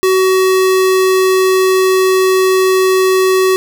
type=tone; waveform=square; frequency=376.1 Hz; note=F#4; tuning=28 cents sharp; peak=-9 dBFS; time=0.03-3.56 s; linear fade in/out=0 ms; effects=none